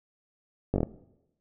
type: slowing click train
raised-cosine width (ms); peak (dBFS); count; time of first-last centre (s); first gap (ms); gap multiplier
2; -12; 5; 0.74-0.831; 20; 1.09
effects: noise-tail reverb RT60 0.9 s tail -18 dB re dry